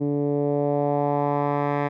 10% pulse tone with low-pass filter sweep, 144.3 Hz, D3, 30 cents flat, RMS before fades -23 dBFS, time 0-1.89 s, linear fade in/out 20 ms, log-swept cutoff 330 to 1600 Hz, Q 1.9, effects none

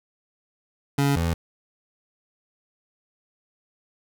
25% pulse tone pair in turn, 140.6 / 83.6 Hz, C#3 / E2, +25 / +25 cents, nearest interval major sixth, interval 900 cents, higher first, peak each -15 / -18 dBFS, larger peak first, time 0.98-1.16 / 1.16-1.34 s, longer neither, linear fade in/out 5 ms, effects none

